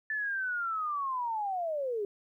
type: linear sweep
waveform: sine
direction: down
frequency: 1760 to 392 Hz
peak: -30 dBFS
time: 0.1-2.05 s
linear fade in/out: 2 ms
effects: 12-bit